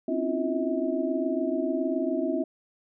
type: tone cluster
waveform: sine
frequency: 259.1 / 277.6 / 324.9 / 351.9 / 642 Hz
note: C4 / C#4 / E4 / F4 / E5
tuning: -17 / +3 / -25 / +13 / -46 cents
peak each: -31 dBFS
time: 0.08-2.44 s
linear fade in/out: 5 ms
effects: none